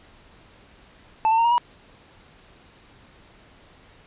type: tone with pitch steps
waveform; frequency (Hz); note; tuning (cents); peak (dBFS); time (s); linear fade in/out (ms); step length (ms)
triangle; 880 / 900.6 / 921.6 / 943.2 / 965.2; A5 / A5 / A#5 / A#5 / B5; 0 / +40 / -20 / +20 / -40; -14; 1.25-1.58; 0; 66
effects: pink hiss -52 dBFS RMS until 4.06 s + resampled to 8000 Hz